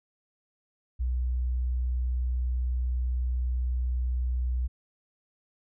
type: tone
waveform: sine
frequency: 62 Hz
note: B1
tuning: 7 cents sharp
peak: -25 dBFS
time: 0.99-4.68 s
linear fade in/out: 20 ms
effects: none